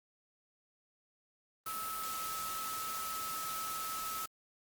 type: tone in noise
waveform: sine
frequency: 1299 Hz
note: E6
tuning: 26 cents flat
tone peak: -39 dBFS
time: 1.66-4.26 s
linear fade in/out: 5 ms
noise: white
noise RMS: -42 dBFS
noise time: 1.66-4.26 s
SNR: 0 dB
effects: Opus 32 kbps